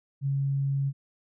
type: tone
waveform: sine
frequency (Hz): 138.2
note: C#3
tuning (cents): -5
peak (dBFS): -24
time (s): 0.21-0.93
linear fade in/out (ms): 50
effects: none